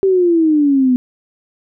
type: exponential sweep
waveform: sine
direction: down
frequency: 392 to 247.2 Hz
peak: -9 dBFS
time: 0.03-0.96 s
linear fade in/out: 0 ms
effects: none